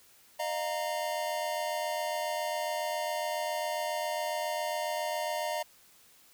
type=chord; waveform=square; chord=Eb suspended second; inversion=none; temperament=equal with one note detuned; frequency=611.2 / 698.5 / 932.3 Hz; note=Eb5 / F5 / Bb5; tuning=-31 / 0 / 0 cents; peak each=-35 / -37 / -37 dBFS; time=0.39-5.63 s; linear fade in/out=10 ms; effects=white hiss -60 dBFS RMS until 6.33 s